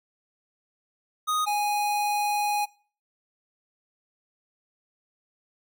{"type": "tone pair in turn", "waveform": "square", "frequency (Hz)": [1244.5, 828.4], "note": ["D#6", "G#5"], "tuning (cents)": [0, -5], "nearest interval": "perfect fifth", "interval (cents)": 705, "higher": "first", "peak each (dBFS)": -24, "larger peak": "neither", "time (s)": [[1.27, 1.46], [1.46, 2.66]], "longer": "second", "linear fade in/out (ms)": 20, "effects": ["noise-tail reverb RT60 0.4 s tail -21 dB re dry"]}